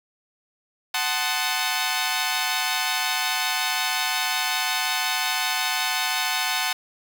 10% pulse chord, F# diminished seventh, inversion none, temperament equal with one note detuned, 745.6 / 880 / 1046.5 / 1244.5 Hz, F#5 / A5 / C6 / Eb6, +13 / 0 / 0 / 0 cents, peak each -18 / -19 / -21 / -24 dBFS, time 0.94-6.73 s, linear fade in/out 5 ms, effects none

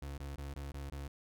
35% pulse tone bursts, 70 Hz, C#2, 18 cents sharp, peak -39 dBFS, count 6, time 0.02-1.08 s, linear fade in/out 5 ms, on 160 ms, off 20 ms, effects none

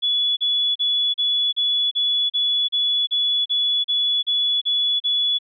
sine tone bursts, 3414 Hz, G#7, 47 cents sharp, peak -17 dBFS, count 14, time 0.02-5.388 s, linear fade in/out 20 ms, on 350 ms, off 36 ms, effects none

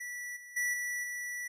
square tone with level steps, 1956 Hz, B6, 17 cents flat, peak -39 / -48 / -30 / -34 / -37 dBFS, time 0-1.48 s, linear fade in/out 10 ms, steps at 0.36 / 0.56 / 0.73 / 1.03 s, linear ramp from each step 10 ms, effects resampled to 32000 Hz

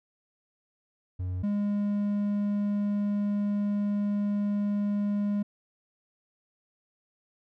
triangle tone pair in turn, 91.2 / 204.7 Hz, F#2 / G#3, -24 / -25 cents, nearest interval octave + major second, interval 1399 cents, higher second, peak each -27 / -23 dBFS, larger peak second, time 1.19-1.43 / 1.43-5.43 s, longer second, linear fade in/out 10 ms, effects none

